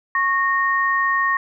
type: tone pair together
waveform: sine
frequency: 1100 / 1852.6 Hz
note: C#6 / A#6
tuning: -14 / -11 cents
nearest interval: major sixth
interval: 903 cents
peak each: -19 dBFS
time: 0.15-1.37 s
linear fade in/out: 2 ms
effects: none